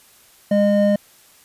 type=tone pair together; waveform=triangle; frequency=204.9 / 610 Hz; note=G#3 / D#5; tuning=-23 / -34 cents; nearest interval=octave + perfect fifth; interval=1889 cents; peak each=-14 dBFS; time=0.51-0.96 s; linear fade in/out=5 ms; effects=white hiss -51 dBFS RMS until 1.44 s + resampled to 32000 Hz